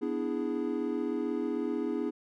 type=chord; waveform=triangle; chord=E dominant seventh; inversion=second; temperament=equal; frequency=246.9 / 293.7 / 329.6 / 415.3 Hz; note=B3 / D4 / E4 / G#4; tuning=0 / 0 / 0 / 0 cents; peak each=-33 dBFS; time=0.01-2.11 s; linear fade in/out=20 ms; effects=none